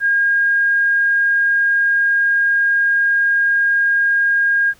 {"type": "tone", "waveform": "sine", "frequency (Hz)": 1622, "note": "G#6", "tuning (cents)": -41, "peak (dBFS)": -12, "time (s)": [0, 4.74], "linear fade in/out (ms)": 50, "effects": ["pink hiss -51 dBFS RMS until 4.79 s"]}